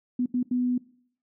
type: tone bursts at uneven times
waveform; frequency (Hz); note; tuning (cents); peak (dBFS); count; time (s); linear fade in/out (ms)
sine; 248.1; B3; +8; -22; 3; 0.19-0.26 / 0.34-0.43 / 0.51-0.78; 5
effects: noise-tail reverb RT60 0.6 s tail -21 dB re dry